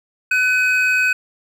triangle tone pair together, 1503 / 2528 Hz, F#6 / D#7, +27 / +27 cents, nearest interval major sixth, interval 900 cents, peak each -15 dBFS, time 0.31-1.13 s, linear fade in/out 5 ms, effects none

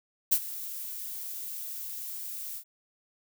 violet noise with ADSR envelope, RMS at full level -21 dBFS, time 0.31-2.64 s, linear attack 15 ms, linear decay 62 ms, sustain -17 dB, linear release 77 ms, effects none

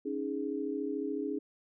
sine chord, C# suspended second, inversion none, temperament equal, 277.2 / 311.1 / 415.3 Hz, C#4 / D#4 / G#4, 0 / 0 / 0 cents, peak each -36 / -37 / -36 dBFS, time 0.05-1.39 s, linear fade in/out 10 ms, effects none

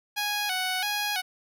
10% pulse tone with vibrato, 784 Hz, G5, in tune, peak -18 dBFS, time 0.16-1.22 s, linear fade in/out 20 ms, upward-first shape square, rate 1.5 Hz, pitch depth 95 cents each way, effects none

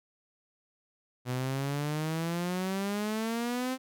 sawtooth exponential sweep, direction up, 123.4 to 262.7 Hz, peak -26 dBFS, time 1.25-3.78 s, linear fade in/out 50 ms, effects none

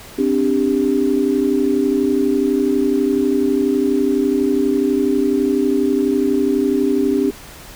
sine chord, C suspended second, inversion none, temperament equal with one note detuned, 261.6 / 293.7 / 395.4 Hz, C4 / D4 / G4, 0 / 0 / +15 cents, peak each -18 dBFS, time 0.18-7.31 s, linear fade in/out 10 ms, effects pink hiss -38 dBFS RMS until 7.75 s

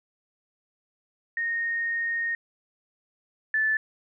sine tone pair in turn, 1853 / 1749 Hz, A#6 / A6, -11 / -11 cents, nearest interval minor second, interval 100 cents, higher first, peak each -25 / -21 dBFS, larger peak second, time 1.37-2.35 / 3.54-3.77 s, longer first, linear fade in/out 2 ms, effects none

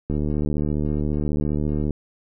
click train, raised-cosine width 3 ms, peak -12 dBFS, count 136, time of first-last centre 0.1-1.907 s, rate 74.7 Hz, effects none

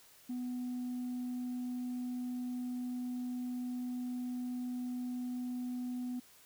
sine tone, 248.2 Hz, B3, 9 cents sharp, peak -34 dBFS, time 0.29-6.2 s, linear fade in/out 10 ms, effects tanh soft clip ceiling -34 dBFS + white hiss -61 dBFS RMS until 6.45 s

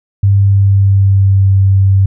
sine tone with pitch glide, 99.3 to 96.98 Hz, G2 to G2, +23 to -18 cents, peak -5 dBFS, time 0.23-2.06 s, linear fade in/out 5 ms, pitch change -41 cents, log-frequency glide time 0.36-1.53 s, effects none

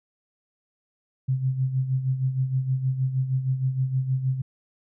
sine tone with tremolo, 131.1 Hz, C3, 4 cents sharp, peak -19 dBFS, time 1.28-4.42 s, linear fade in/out 10 ms, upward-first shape sine, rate 6.4 Hz, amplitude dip 65%, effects none

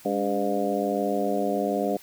harmonic tone with a mistuned harmonic, 101.2 Hz, G#2, 44 cents flat, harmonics 2 / 3 / 4 / 5 / 6 / 7, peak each -30 / -30 / -30 / -30 / -30 / -30 dBFS, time 0.05-1.97 s, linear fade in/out 5 ms, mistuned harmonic 3, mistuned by -83 cents, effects white hiss -50 dBFS RMS until 2.02 s

